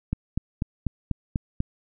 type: click train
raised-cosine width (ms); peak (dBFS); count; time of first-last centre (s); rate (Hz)
5; -12; 7; 0.13-1.604; 4.07
effects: none